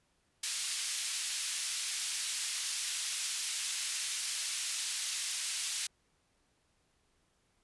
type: band-pass noise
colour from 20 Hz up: white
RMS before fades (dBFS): -36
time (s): 0.43-5.87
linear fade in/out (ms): 5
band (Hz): 2400 to 9600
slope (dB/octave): 12
effects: pink hiss -74 dBFS RMS until 7.63 s + resampled to 24000 Hz